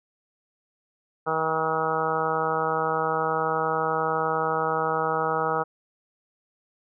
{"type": "harmonic tone", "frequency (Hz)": 159.5, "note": "D#3", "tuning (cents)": 43, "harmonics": [1, 2, 3, 4, 5, 6, 7, 8, 9], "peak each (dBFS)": [-36, -38, -28, -33, -29, -32, -34, -28, -35], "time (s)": [1.26, 5.64], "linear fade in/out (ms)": 20, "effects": []}